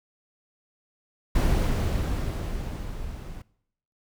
brown noise with level ramp, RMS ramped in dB -20 to -39 dBFS, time 1.35-3.42 s, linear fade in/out 5 ms, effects noise-tail reverb RT60 0.7 s tail -21 dB re dry

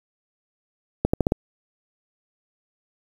accelerating click train, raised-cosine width 2 ms, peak -5 dBFS, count 5, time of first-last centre 1.05-1.321 s, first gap 85 ms, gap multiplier 0.85, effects 7-bit

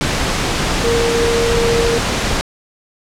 sine tone in noise, 466.2 Hz, A#4, in tune, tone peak -14 dBFS, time 0.84-1.98 s, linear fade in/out 0 ms, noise pink, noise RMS -17 dBFS, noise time 0.01-2.41 s, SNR 0 dB, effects low-pass 7000 Hz 12 dB/octave

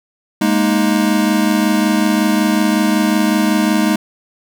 square chord, Ab suspended second, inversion none, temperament equal, 207.7 / 233.1 / 311.1 Hz, Ab3 / Bb3 / Eb4, 0 / 0 / 0 cents, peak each -16 / -19 / -17 dBFS, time 0.41-3.96 s, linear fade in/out 5 ms, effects none

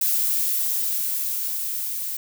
violet noise with level ramp, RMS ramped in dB -21 to -29 dBFS, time 0.01-2.17 s, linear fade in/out 5 ms, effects none

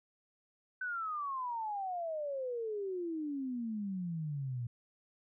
sine exponential sweep, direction down, 1526 to 116.5 Hz, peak -35 dBFS, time 0.81-4.67 s, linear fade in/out 5 ms, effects none

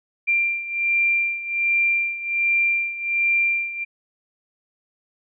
sine beating tone pair, 2374 / 2375.3 Hz, D7 / D7, +18 / +19 cents, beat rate 1.3 Hz, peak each -20 / -24 dBFS, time 0.27-3.85 s, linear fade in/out 20 ms, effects none

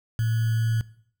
sine tone with sample-and-hold, 113 Hz, A2, 47 cents sharp, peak -21 dBFS, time 0.19-0.81 s, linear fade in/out 0 ms, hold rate 1575 Hz, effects noise-tail reverb RT60 0.6 s tail -19 dB re dry

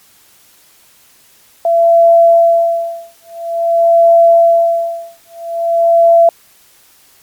sine tone with tremolo, 674 Hz, E5, 38 cents sharp, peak -3 dBFS, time 1.65-6.29 s, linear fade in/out 2 ms, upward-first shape sine, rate 0.49 Hz, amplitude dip 100%, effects white hiss -47 dBFS RMS until 7.22 s + MP3 96 kbps

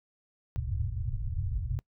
white low-pass noise, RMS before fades -32 dBFS, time 0.56-1.79 s, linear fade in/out 0 ms, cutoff 130 Hz, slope 96 dB/octave, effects noise-tail reverb RT60 0.1 s tail -24 dB re dry

